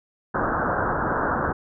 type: low-pass noise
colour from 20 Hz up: white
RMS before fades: -24 dBFS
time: 0.34-1.53 s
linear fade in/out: 10 ms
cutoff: 1600 Hz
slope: 96 dB/octave
effects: none